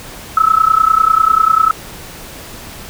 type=tone with amplitude modulation; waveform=sine; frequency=1300 Hz; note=E6; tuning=24 cents flat; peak=-4 dBFS; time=0.37-1.71 s; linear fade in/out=2 ms; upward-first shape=sine; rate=30.1 Hz; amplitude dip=90%; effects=pink hiss -32 dBFS RMS until 2.89 s